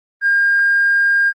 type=tone with tanh clipping; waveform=triangle; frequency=1610 Hz; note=G6; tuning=46 cents sharp; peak=-11 dBFS; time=0.21-1.33 s; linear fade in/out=50 ms; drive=4 dB; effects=Opus 24 kbps